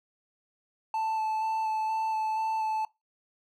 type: tone with vibrato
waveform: triangle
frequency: 878 Hz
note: A5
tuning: 4 cents flat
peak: -25 dBFS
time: 0.94-2.85 s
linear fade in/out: 2 ms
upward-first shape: square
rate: 2.1 Hz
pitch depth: 10 cents each way
effects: noise-tail reverb RT60 0.2 s tail -21 dB re dry